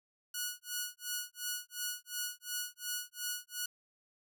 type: tone with tremolo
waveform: 5% pulse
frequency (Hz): 1461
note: F#6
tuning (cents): -22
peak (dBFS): -23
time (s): 0.34-3.66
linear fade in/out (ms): 5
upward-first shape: sine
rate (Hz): 2.8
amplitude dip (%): 100
effects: none